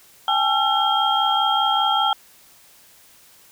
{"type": "tone cluster", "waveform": "sine", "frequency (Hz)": [793, 858, 1349, 3222], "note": ["G5", "A5", "E6", "G7"], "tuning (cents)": [20, -44, 40, 47], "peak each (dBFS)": -22, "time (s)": [0.28, 2.13], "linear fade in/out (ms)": 2, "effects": ["white hiss -51 dBFS RMS until 3.51 s"]}